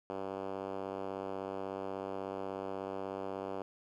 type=tone with band-pass filter; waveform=5% pulse; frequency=96.4 Hz; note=G2; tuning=28 cents flat; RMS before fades=-40 dBFS; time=0.1-3.62 s; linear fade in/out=0 ms; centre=460 Hz; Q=0.99; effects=none